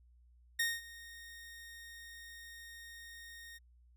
sawtooth tone with ADSR envelope, 1853 Hz, A#6, 11 cents flat, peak -26 dBFS, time 0.59-3.59 s, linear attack 8 ms, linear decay 210 ms, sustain -20 dB, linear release 25 ms, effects added 60 Hz sine -61 dBFS peak until 3.96 s

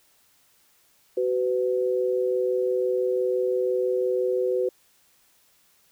sine tone pair together, 375.9 / 501.8 Hz, F#4 / B4, +27 / +28 cents, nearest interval perfect fourth, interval 501 cents, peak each -24 dBFS, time 1.17-4.69 s, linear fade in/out 5 ms, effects white hiss -62 dBFS RMS until 5.91 s

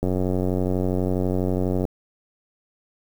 click train, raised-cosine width 2 ms, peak -11 dBFS, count 169, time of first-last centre 0.03-1.852 s, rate 92.2 Hz, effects 7-bit

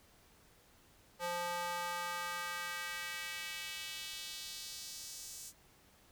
square tone with high-pass filter sweep, 174.61 Hz, F3, in tune, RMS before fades -42 dBFS, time 1.19-5.53 s, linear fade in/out 50 ms, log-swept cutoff 650 to 7100 Hz, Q 1.6, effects pink hiss -65 dBFS RMS until 6.11 s

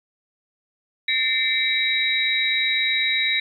sine tone cluster, 1802 / 2081 / 2297 / 3833 Hz, A6 / C7 / D7 / A#7, +41 / -10 / -39 / +47 cents, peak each -28 / -25 / -24 / -22 dBFS, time 1.08-3.4 s, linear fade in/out 5 ms, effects 9-bit

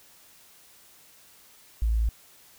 sine tone, 55.6 Hz, A1, 19 cents sharp, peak -21 dBFS, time 1.82-2.09 s, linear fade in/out 0 ms, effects white hiss -55 dBFS RMS until 2.58 s

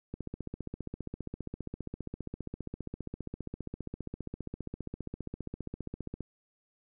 click train, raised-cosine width 3 ms, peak -25 dBFS, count 92, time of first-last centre 0.14-6.207 s, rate 15 Hz, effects none

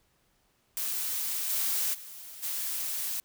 blue noise with level steps, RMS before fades -32 / -29 / -45 / -33 dBFS, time 0.77-3.2 s, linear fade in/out 0 ms, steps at 1.49 / 1.93 / 2.42 s, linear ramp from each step 20 ms, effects pink hiss -70 dBFS RMS until 3.24 s

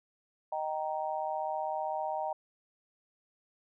sine chord, Eb major, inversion none, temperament just, 622.3 / 777.8 / 933.4 Hz, Eb5 / G5 / Bb5, 0 / -14 / +2 cents, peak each -36 / -35 / -37 dBFS, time 0.52-2.33 s, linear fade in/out 5 ms, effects none

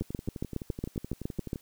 two click trains, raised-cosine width 3 ms, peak -24 / -18 dBFS, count 19 / 12, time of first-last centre 0.02-1.558 / 0.01-1.531 s, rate 11.7 / 7.23 Hz, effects white hiss -61 dBFS RMS until 1.61 s

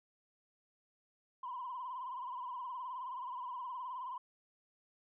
sine tone with vibrato, 1005 Hz, B5, 30 cents sharp, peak -39 dBFS, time 1.43-4.18 s, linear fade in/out 5 ms, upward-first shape triangle, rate 19 Hz, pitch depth 110 cents each way, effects tanh soft clip ceiling -35 dBFS

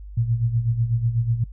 sine tone with tremolo, 116.54 Hz, A#2, in tune, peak -16 dBFS, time 0.17-1.44 s, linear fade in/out 5 ms, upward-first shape sine, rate 8.1 Hz, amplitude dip 70%, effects noise-tail reverb RT60 0.1 s tail -23 dB re dry + added 50 Hz sine -35 dBFS peak until 1.52 s

